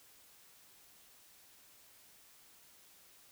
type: silence
effects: white hiss -62 dBFS RMS until 3.31 s